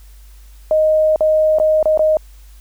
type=tone with dropouts; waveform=sine; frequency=622.3 Hz; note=D#5; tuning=in tune; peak=-10 dBFS; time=0.71-2.17 s; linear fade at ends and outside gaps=1 ms; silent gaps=1.16-1.207 / 1.586-1.599 / 1.828-1.856 / 1.975-1.993 s; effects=added 50 Hz sine -38 dBFS peak until 2.6 s + white hiss -52 dBFS RMS until 2.6 s